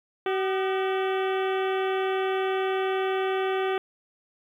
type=harmonic tone with a mistuned harmonic; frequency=380.6 Hz; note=F#4; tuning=49 cents sharp; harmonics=1 / 2 / 3 / 4 / 5 / 6 / 7 / 8 / 9; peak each=-25 / -31 / -35 / -37 / -39 / -41 / -42 / -43 / -44 dBFS; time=0.26-3.78 s; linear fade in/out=2 ms; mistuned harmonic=3; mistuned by=+99 cents; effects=10-bit